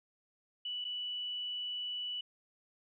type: tone with dropouts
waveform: sine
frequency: 2960 Hz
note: F#7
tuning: in tune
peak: -36 dBFS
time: 0.65-2.21 s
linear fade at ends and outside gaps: 5 ms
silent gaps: 0.844-0.849 s
effects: none